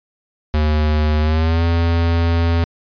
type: tone with pitch glide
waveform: square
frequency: 76.3 to 84.17 Hz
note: D#2 to E2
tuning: -33 to +37 cents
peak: -14 dBFS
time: 0.54-2.64 s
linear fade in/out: 0 ms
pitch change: +170 cents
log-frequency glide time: 1.2-1.64 s
effects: resampled to 11025 Hz